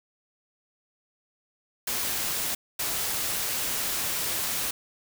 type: noise bursts at uneven times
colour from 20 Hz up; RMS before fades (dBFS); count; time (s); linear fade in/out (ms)
white; -29; 2; 1.87-2.55 / 2.79-4.71; 5
effects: none